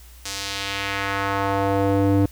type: tone with band-pass filter sweep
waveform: square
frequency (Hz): 98.8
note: G2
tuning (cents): +14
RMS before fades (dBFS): -22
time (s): 0.25-2.26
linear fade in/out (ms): 5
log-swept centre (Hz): 6300 to 270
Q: 1.2
effects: added 60 Hz sine -43 dBFS peak until 2.31 s + white hiss -50 dBFS RMS until 2.31 s